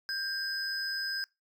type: tone pair together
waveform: triangle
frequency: 1585 / 5032 Hz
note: G6 / D#8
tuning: +19 / +19 cents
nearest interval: octave + minor sixth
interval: 2000 cents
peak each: -32 / -32 dBFS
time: 0.09-1.24 s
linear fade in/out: 0 ms
effects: noise-tail reverb RT60 0.2 s tail -23 dB re dry + tanh soft clip ceiling -26 dBFS